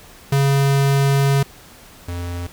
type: tone pair in turn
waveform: square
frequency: 138.59 / 87.31 Hz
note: C#3 / F2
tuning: 0 / 0 cents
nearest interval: minor sixth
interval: 800 cents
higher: first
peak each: -14 / -25 dBFS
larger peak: first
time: 0.32-1.43 / 2.08-2.47 s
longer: first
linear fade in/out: 5 ms
effects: pink hiss -44 dBFS RMS until 2.52 s